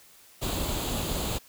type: noise with comb filter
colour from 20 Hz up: pink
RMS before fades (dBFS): -30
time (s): 0.41-1.39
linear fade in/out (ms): 20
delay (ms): 0.27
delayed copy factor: +0.55
effects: white hiss -55 dBFS RMS until 1.48 s